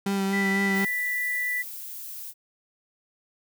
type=tone with vibrato; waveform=35% pulse; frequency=196 Hz; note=G3; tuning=in tune; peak=-22 dBFS; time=0.06-0.85 s; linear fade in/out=5 ms; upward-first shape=sine; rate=4 Hz; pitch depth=19 cents each way
type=tone; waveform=sine; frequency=1975.5 Hz; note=B6; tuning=in tune; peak=-25 dBFS; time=0.32-1.63 s; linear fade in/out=20 ms
type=noise; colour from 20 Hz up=violet; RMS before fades=-38 dBFS; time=0.73-2.34 s; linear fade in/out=50 ms
effects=none